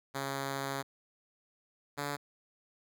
5% pulse tone pair in turn, 137.4 / 143.65 Hz, C#3 / D3, -15 / -38 cents, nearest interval minor second, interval 77 cents, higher second, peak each -23 dBFS, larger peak neither, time 0.14-0.83 / 1.97-2.17 s, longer first, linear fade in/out 20 ms, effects none

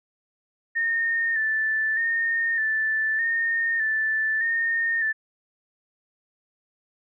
sine tone with vibrato, 1796 Hz, A6, 35 cents sharp, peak -21 dBFS, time 0.75-5.13 s, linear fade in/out 20 ms, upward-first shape square, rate 0.82 Hz, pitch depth 36 cents each way, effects none

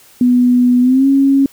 sine tone with pitch glide, 246.9 to 274 Hz, B3 to C#4, 0 to -20 cents, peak -7 dBFS, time 0.21-1.46 s, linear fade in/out 2 ms, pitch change +180 cents, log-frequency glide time 0.81-1.07 s, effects white hiss -45 dBFS RMS until 1.52 s

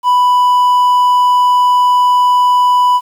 triangle tone, 990 Hz, B5, 4 cents sharp, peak -5 dBFS, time 0.03-3.01 s, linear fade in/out 50 ms, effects 7-bit

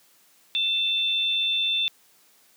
sine tone pair together, 2661 / 3552 Hz, E7 / A7, +16 / +16 cents, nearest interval perfect fourth, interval 500 cents, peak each -29 / -22 dBFS, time 0.55-1.88 s, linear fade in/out 0 ms, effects white hiss -59 dBFS RMS until 2.56 s + high-pass 150 Hz 12 dB/octave

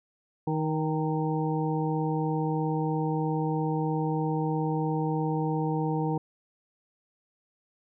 harmonic tone with a mistuned harmonic, 156.9 Hz, D#3, 15 cents sharp, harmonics 1 / 2 / 3 / 5 / 6, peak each -28 / -31 / -33 / -35 / -36 dBFS, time 0.47-6.18 s, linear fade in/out 5 ms, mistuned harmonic 6, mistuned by -40 cents, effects none

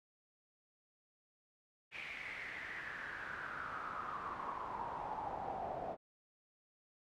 brown noise with band-pass filter sweep, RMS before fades -44 dBFS, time 1.91-5.97 s, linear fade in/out 50 ms, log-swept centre 2400 to 670 Hz, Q 6.3, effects none

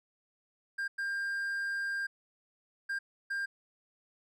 triangle tone bursts at uneven times, 1598 Hz, G6, 33 cents sharp, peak -30 dBFS, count 4, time 0.78-0.88 / 0.98-2.07 / 2.89-2.99 / 3.3-3.46 s, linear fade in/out 10 ms, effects none

